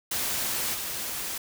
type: noise with level steps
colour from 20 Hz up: white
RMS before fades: -29 / -33 dBFS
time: 0.11-1.38 s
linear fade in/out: 5 ms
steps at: 0.74 s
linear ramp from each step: 5 ms
effects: none

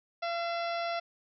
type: harmonic tone with a mistuned harmonic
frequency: 682 Hz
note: F5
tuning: 41 cents flat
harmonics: 1 / 2 / 3 / 4 / 5 / 6 / 7 / 8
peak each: -32 / -38 / -42 / -44 / -46 / -48 / -49 / -50 dBFS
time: 0.22-1 s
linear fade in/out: 10 ms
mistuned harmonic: 4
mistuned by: -46 cents
effects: none

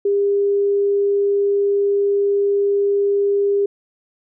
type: tone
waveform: sine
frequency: 402.2 Hz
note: G4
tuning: 44 cents sharp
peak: -14 dBFS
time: 0.05-3.66 s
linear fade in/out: 5 ms
effects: none

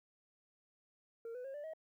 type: tone with pitch steps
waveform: sine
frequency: 460 / 498.7 / 540.8 / 586.3 / 635.7 Hz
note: A#4 / B4 / C#5 / D5 / D#5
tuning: -23 / +17 / -43 / -3 / +37 cents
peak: -40 dBFS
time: 1.25-1.735 s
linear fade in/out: 2 ms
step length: 97 ms
effects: tanh soft clip ceiling -42 dBFS + 13-bit

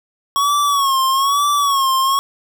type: tone with vibrato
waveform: square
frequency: 1108.7 Hz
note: C#6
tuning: in tune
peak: -14 dBFS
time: 0.36-2.19 s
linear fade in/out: 0 ms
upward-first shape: sine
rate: 1.1 Hz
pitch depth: 83 cents each way
effects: none

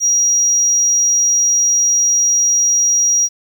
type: tone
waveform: triangle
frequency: 5730 Hz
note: F8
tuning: 44 cents sharp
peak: -8 dBFS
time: 0-3.29 s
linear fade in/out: 50 ms
effects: tanh soft clip ceiling -7 dBFS + 8-bit

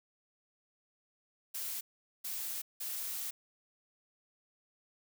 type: noise bursts at uneven times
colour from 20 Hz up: blue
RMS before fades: -39 dBFS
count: 3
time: 1.54-1.81 / 2.24-2.62 / 2.8-3.31 s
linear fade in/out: 10 ms
effects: none

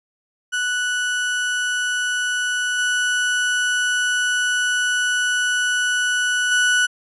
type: tone with level steps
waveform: 35% pulse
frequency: 1480 Hz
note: F#6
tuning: in tune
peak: -18 / -16 / -13 dBFS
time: 0.52-6.87 s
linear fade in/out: 20 ms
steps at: 2.78 / 6.51 s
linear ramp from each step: 10 ms
effects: resampled to 24000 Hz

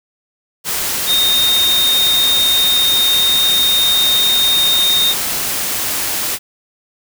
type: tone in noise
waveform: sine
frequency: 3690 Hz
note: A#7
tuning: 18 cents flat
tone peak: -11 dBFS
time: 1.06-5.15 s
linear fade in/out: 50 ms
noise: white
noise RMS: -19 dBFS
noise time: 0.64-6.39 s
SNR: +5 dB
effects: none

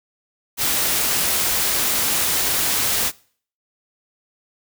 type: noise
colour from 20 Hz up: white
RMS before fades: -20 dBFS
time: 0.57-3.12 s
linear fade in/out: 50 ms
effects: noise-tail reverb RT60 0.5 s tail -23 dB re dry

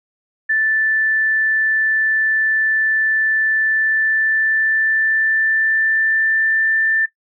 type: tone with pitch glide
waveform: sine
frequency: 1760 to 1778.4 Hz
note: A6 to A6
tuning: 0 to +18 cents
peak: -14 dBFS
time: 0.49-7.06 s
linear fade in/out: 10 ms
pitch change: +18 cents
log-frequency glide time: 3.64-6.92 s
effects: noise-tail reverb RT60 0.1 s tail -17 dB re dry

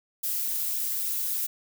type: noise with flanger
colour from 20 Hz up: violet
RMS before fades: -29 dBFS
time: 0.23-1.47 s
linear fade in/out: 10 ms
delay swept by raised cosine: 0.66 to 5.96 ms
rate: 3.7 Hz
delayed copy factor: -0.95
effects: none

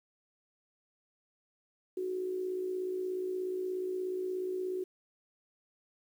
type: tone with amplitude modulation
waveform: sine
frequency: 370 Hz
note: F#4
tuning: in tune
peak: -30 dBFS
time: 1.97-4.84 s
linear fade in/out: 5 ms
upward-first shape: sine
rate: 56.8 Hz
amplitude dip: 50%
effects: 10-bit

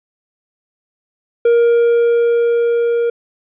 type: tone with level ramp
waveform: triangle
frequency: 470 Hz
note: A#4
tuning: 14 cents sharp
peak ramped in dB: -6 to -11 dBFS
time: 1.45-3.1 s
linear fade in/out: 5 ms
effects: resampled to 8000 Hz

